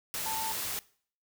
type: tone in noise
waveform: sine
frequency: 889 Hz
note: A5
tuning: 18 cents sharp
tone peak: -34 dBFS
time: 0.26-0.52 s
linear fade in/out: 0 ms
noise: white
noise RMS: -35 dBFS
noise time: 0.14-0.79 s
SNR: -2 dB
effects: noise-tail reverb RT60 0.5 s tail -21 dB re dry